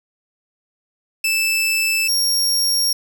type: tone pair in turn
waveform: sawtooth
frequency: 2637 / 5568 Hz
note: E7 / F8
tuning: 0 / -6 cents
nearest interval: octave + minor second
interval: 1294 cents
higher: second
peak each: -13 dBFS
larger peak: neither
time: 1.24-2.08 / 2.08-2.93 s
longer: second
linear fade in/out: 5 ms
effects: 7-bit